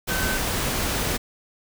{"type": "tone in noise", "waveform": "sine", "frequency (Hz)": 1530, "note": "G6", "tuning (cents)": -42, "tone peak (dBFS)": -28, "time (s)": [0.09, 0.38], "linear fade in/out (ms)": 20, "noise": "pink", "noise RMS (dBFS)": -25, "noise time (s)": [0.07, 1.18], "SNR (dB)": -6, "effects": []}